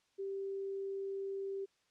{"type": "tone", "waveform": "sine", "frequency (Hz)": 391.2, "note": "G4", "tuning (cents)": -4, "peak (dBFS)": -37, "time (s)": [0.18, 1.66], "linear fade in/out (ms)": 20, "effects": ["white hiss -75 dBFS RMS until 1.9 s", "low-pass 6000 Hz 12 dB/octave"]}